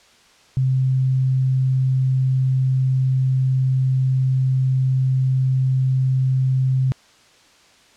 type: tone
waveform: sine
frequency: 130.81 Hz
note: C3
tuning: in tune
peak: -15 dBFS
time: 0.57-6.92 s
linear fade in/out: 0 ms
effects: white hiss -52 dBFS RMS until 7.96 s + low-pass 6000 Hz 12 dB/octave